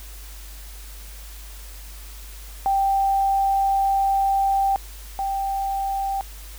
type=tone pair in turn; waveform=sine; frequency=784 / 784 Hz; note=G5 / G5; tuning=0 / 0 cents; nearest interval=unison; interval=0 cents; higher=neither; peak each=-17 / -22 dBFS; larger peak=first; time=2.66-4.76 / 5.19-6.21 s; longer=first; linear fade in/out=0 ms; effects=added 50 Hz sine -37 dBFS peak until 6.58 s + white hiss -44 dBFS RMS until 6.58 s